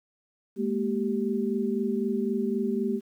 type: tone cluster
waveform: sine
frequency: 209.3 / 233.2 / 388.9 Hz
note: G#3 / A#3 / G4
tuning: +14 / +1 / -14 cents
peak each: -29 dBFS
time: 0.56-3.01 s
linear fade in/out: 50 ms
effects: 10-bit